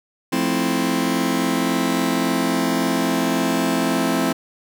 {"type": "chord", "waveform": "sawtooth", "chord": "F major seventh", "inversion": "none", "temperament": "just", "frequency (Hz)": [174.61, 218.3, 261.9, 327.4], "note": ["F3", "A3", "C4", "E4"], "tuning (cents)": [0, -13, 2, -12], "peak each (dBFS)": [-22, -21, -17, -20], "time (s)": [0.32, 4.33], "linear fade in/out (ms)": 10, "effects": []}